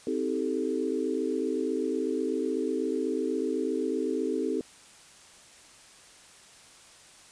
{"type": "chord", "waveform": "sine", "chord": "A half-diminished seventh", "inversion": "first", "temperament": "equal with one note detuned", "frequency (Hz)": [261.6, 318, 392, 440], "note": ["C4", "Eb4", "G4", "A4"], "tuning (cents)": [0, 38, 0, 0], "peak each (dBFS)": -32, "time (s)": [0.07, 4.61], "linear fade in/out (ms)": 2, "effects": ["white hiss -53 dBFS RMS until 7.31 s", "resampled to 22050 Hz"]}